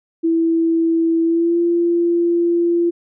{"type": "tone with pitch glide", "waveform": "sine", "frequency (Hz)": [329.6, 342.6], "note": ["E4", "F4"], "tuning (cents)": [0, -33], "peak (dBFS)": -13, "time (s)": [0.23, 2.91], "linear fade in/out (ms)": 20, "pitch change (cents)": 67, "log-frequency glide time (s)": [1.23, 1.59], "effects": []}